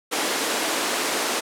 pink high-pass noise, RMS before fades -24 dBFS, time 0.11-1.41 s, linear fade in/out 20 ms, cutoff 290 Hz, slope 24 dB/octave, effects low-pass 11000 Hz 12 dB/octave

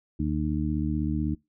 harmonic tone, 76 Hz, D#2, 40 cents flat, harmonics 1 / 2 / 3 / 4, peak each -30 / -30 / -30 / -30 dBFS, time 0.19-1.35 s, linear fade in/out 10 ms, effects noise-tail reverb RT60 0.2 s tail -23 dB re dry

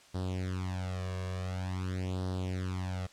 sawtooth tone with flanger, 92.5 Hz, F#2, in tune, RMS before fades -35 dBFS, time 0.14-3.07 s, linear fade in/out 10 ms, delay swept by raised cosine 0.21 to 1.81 ms, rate 0.47 Hz, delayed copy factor +0.9, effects white hiss -58 dBFS RMS until 3.12 s + low-pass 7000 Hz 12 dB/octave

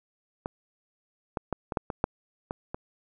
clicks, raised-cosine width 1 ms, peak -17 / -15 / -14 / -18 / -11 / -17 / -8 / -17 / -19 dBFS, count 9, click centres 0.459 / 1.372 / 1.527 / 1.722 / 1.772 / 1.902 / 2.041 / 2.509 / 2.745 s, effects none

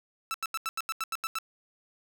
sawtooth tone bursts, 1321 Hz, E6, 3 cents sharp, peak -26 dBFS, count 10, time 0.31-1.386 s, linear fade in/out 0 ms, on 32 ms, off 84 ms, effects none

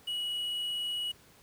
triangle tone with quantisation, 2919 Hz, F#7, 24 cents flat, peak -30 dBFS, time 0.07-1.12 s, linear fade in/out 10 ms, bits 9, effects pink hiss -59 dBFS RMS until 1.42 s + high-pass 60 Hz 12 dB/octave

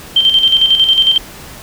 sine tone with tremolo, 3136 Hz, G7, in tune, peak -5 dBFS, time 0.16-1.18 s, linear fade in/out 5 ms, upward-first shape square, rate 11 Hz, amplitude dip 55%, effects pink hiss -33 dBFS RMS until 1.62 s

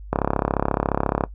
click train, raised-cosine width 1 ms, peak -5 dBFS, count 39, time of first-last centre 0.13-1.238 s, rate 34.3 Hz, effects noise-tail reverb RT60 0.1 s tail -17 dB re dry + added 50 Hz sine -35 dBFS peak until 1.34 s

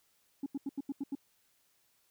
sine tone bursts, 277.2 Hz, C#4, in tune, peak -31 dBFS, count 7, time 0.43-1.152 s, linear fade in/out 5 ms, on 32 ms, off 83 ms, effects tanh soft clip ceiling -31 dBFS + white hiss -72 dBFS RMS until 2.1 s

